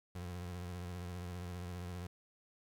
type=tone with vibrato; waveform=30% pulse; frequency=88.9 Hz; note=F2; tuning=31 cents sharp; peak=-39 dBFS; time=0.15-2.07 s; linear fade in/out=5 ms; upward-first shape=triangle; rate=15 Hz; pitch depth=65 cents each way; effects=12-bit